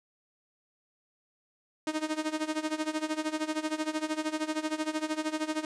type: tone with tremolo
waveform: sawtooth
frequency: 310.3 Hz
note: D#4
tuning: 5 cents flat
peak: -23 dBFS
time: 1.87-5.65 s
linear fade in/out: 2 ms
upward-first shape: sine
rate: 13 Hz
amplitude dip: 85%
effects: resampled to 22050 Hz + 9-bit